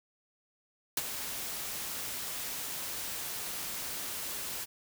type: noise with ADSR envelope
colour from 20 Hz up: white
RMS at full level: -28 dBFS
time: 0.97-4.66 s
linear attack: 4 ms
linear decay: 30 ms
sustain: -10 dB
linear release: 31 ms
effects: none